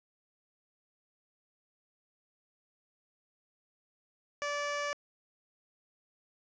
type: tone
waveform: 15% pulse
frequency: 580 Hz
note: D5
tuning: 22 cents flat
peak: -26 dBFS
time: 4.42-4.93 s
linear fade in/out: 0 ms
effects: resampled to 16000 Hz + 9-bit